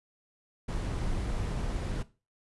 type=noise; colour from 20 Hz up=brown; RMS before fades=-32 dBFS; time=0.68-2.03 s; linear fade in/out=10 ms; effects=noise-tail reverb RT60 0.3 s tail -17 dB re dry + resampled to 24000 Hz